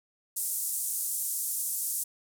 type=band-pass noise; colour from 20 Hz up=pink; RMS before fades=-32 dBFS; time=0.36-2.04 s; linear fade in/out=10 ms; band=8200 to 14000 Hz; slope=24 dB/octave; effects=none